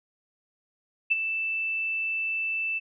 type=tone with ADSR envelope; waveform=sine; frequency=2648 Hz; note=E7; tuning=7 cents sharp; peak=-17 dBFS; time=1.1-2.8 s; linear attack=18 ms; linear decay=23 ms; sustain=-9 dB; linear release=26 ms; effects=none